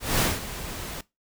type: noise with ADSR envelope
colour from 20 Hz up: pink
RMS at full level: -21 dBFS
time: 0-1.01 s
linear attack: 200 ms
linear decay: 190 ms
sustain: -14 dB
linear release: 3 ms
effects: noise-tail reverb RT60 0.2 s tail -20 dB re dry